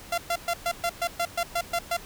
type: tone bursts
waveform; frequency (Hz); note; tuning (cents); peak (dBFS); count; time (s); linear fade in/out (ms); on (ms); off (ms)
sawtooth; 687; F5; -29; -20; 11; 0.12-1.969; 5; 59; 120
effects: pink hiss -45 dBFS RMS until 2.05 s